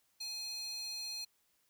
square tone with high-pass filter, 841 Hz, G#5, 22 cents sharp, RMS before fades -42 dBFS, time 0.2-1.25 s, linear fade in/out 10 ms, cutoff 4200 Hz, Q 3.9, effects white hiss -75 dBFS RMS until 1.69 s

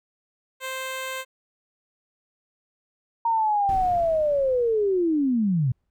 10% pulse tone, 523.3 Hz, C5, in tune, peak -21 dBFS, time 0.6-1.25 s, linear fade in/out 50 ms
sine linear sweep, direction down, 932.3 to 117.9 Hz, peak -19 dBFS, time 3.25-5.72 s, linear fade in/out 5 ms
brown noise with exponential decay, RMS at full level -33 dBFS, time 3.69-5.9 s, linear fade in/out 1 ms, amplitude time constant 480 ms
effects none

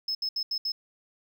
sine tone bursts at uneven times, 5190 Hz, E8, 28 cents flat, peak -25 dBFS, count 5, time 0.08-0.15 / 0.22-0.29 / 0.36-0.43 / 0.51-0.58 / 0.65-0.72 s, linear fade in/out 5 ms, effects tanh soft clip ceiling -25 dBFS + 10-bit

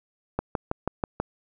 click train, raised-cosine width 1 ms, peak -11 dBFS, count 6, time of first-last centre 0.39-1.2 s, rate 6.17 Hz, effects none

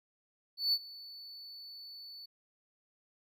triangle tone with ADSR envelope, 4474 Hz, C#8, 15 cents sharp, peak -24 dBFS, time 0.57-2.26 s, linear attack 160 ms, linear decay 51 ms, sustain -21 dB, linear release 9 ms, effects none

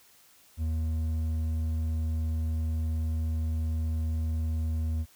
sine tone with hard clipping, 79.7 Hz, D#2, 42 cents sharp, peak -28 dBFS, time 0.57-5.06 s, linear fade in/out 50 ms, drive 5 dB, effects white hiss -59 dBFS RMS until 5.15 s

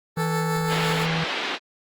15% pulse tone with tremolo, 440 Hz, A4, in tune, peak -18 dBFS, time 0.16-1.07 s, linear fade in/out 50 ms, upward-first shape sine, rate 5.9 Hz, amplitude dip 35%
harmonic tone, 162.9 Hz, E3, 20 cents flat, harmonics 1 / 3 / 5 / 7 / 9 / 10, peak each -24 / -34 / -38 / -41 / -43 / -44 dBFS, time 0.17-1.24 s, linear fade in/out 2 ms
white band-pass noise, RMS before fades -28 dBFS, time 0.68-1.59 s, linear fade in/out 50 ms, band 240 to 3600 Hz, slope 24 dB/octave
effects Opus 32 kbps

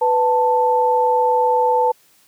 sine tone pair together, 496.1 / 883.9 Hz, B4 / A5, +8 / +8 cents, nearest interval minor seventh, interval 1000 cents, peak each -17 / -15 dBFS, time 0.01-1.92 s, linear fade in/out 10 ms, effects white hiss -55 dBFS RMS until 2.27 s + high-pass 60 Hz 12 dB/octave

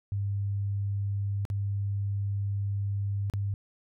sine tone with dropouts, 100 Hz, G2, 35 cents sharp, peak -27 dBFS, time 0.12-3.54 s, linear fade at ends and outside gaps 0 ms, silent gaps 1.452-1.501 / 3.299-3.337 s, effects none

